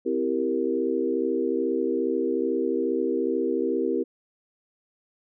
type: chord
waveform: sine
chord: C dominant seventh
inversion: none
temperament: equal with one note detuned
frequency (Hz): 258.8 / 329.6 / 392 / 466.2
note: C4 / E4 / G4 / Bb4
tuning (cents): -19 / 0 / 0 / 0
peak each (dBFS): -29 / -28 / -27 / -28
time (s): 0.05-4.04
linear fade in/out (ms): 20
effects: none